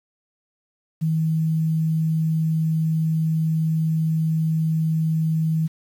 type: tone with quantisation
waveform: sine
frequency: 159.8 Hz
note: D#3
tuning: 47 cents sharp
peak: -18 dBFS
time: 1.01-5.68 s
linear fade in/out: 20 ms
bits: 8
effects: none